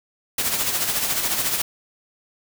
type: noise with tremolo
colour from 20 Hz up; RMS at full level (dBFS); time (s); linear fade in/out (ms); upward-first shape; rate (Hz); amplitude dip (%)
white; -21; 0.38-1.62; 5; sine; 14; 50
effects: none